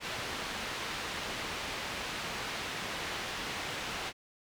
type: low-pass noise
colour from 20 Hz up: white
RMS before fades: -38 dBFS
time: 0-4.13 s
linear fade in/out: 50 ms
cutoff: 3200 Hz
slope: 12 dB/octave
effects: none